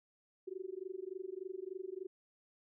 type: tone with amplitude modulation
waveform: sine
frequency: 375.6 Hz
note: F#4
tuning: 26 cents sharp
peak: -37 dBFS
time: 0.47-2.07 s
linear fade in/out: 10 ms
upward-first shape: sine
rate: 23.4 Hz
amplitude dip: 100%
effects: none